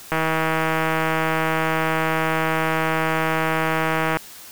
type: click train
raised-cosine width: 0.5 ms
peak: -6 dBFS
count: 649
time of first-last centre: 0.12-4.17 s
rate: 160 Hz
effects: white hiss -41 dBFS RMS until 4.51 s